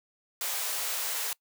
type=high-pass noise; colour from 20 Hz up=white; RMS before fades=-32 dBFS; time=0.41-1.33 s; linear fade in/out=2 ms; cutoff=470 Hz; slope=24 dB/octave; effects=noise-tail reverb RT60 0.1 s tail -23 dB re dry